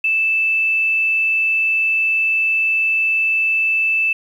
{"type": "tone", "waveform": "sine", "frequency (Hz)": 2637, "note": "E7", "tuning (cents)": 0, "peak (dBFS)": -14, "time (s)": [0.04, 4.13], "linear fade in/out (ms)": 5, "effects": ["8-bit"]}